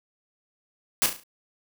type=noise with echo; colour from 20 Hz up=white; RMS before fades=-21 dBFS; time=1.02-1.06 s; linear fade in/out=0 ms; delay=35 ms; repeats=5; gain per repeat=-7 dB; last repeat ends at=1.235 s; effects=none